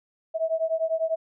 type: beating tone pair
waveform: sine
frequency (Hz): 643 / 653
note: E5 / E5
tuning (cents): -43 / -17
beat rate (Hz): 10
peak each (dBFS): -26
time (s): 0.34-1.16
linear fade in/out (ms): 20
effects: none